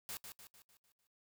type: noise with echo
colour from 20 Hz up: white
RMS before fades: -44 dBFS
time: 0.09-0.17 s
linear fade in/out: 0 ms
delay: 150 ms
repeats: 6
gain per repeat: -6 dB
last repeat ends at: 1.07 s
effects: noise-tail reverb RT60 0.1 s tail -20 dB re dry